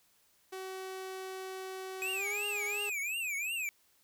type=tone with pitch glide; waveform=sawtooth; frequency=377.9 to 412.1 Hz; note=F#4 to G#4; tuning=+37 to -13 cents; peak=-36 dBFS; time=0.52-2.9 s; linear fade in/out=10 ms; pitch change=+150 cents; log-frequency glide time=2.12-2.32 s
type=tone with vibrato; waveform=square; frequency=2489 Hz; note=D#7; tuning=in tune; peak=-34 dBFS; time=2.02-3.69 s; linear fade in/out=0 ms; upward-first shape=triangle; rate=2.8 Hz; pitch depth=230 cents each way
effects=white hiss -69 dBFS RMS until 4.03 s